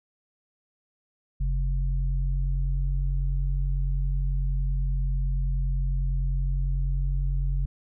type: tone pair together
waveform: sine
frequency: 45.48 / 136.2 Hz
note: F#1 / C#3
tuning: -29 / -30 cents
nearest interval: octave + perfect fifth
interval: 1899 cents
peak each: -23 / -31 dBFS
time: 1.4-7.66 s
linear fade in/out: 10 ms
effects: none